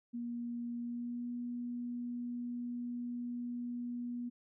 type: tone with pitch glide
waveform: sine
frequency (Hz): 238 to 241.9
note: A#3 to B3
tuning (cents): +36 to -36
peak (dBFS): -37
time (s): 0.13-4.3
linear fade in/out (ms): 20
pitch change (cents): +28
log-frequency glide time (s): 0.79-1.3
effects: none